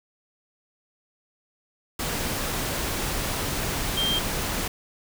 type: tone in noise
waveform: sine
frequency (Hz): 3181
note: G7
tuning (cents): +25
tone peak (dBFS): -23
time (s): 3.97-4.19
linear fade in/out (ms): 5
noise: pink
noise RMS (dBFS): -28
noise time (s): 1.99-4.68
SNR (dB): +2
effects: none